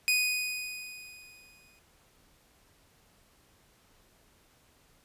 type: tone with exponential decay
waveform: sawtooth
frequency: 2486 Hz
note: D#7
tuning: 2 cents flat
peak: -19 dBFS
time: 0.08-1.79 s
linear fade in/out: 0 ms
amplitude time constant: 370 ms
effects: pink hiss -64 dBFS RMS until 5.04 s + resampled to 32000 Hz